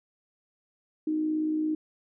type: tone with amplitude modulation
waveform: sine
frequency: 310 Hz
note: D#4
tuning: 6 cents flat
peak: -23 dBFS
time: 1.07-1.75 s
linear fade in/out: 5 ms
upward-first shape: sine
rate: 57.7 Hz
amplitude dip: 40%
effects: none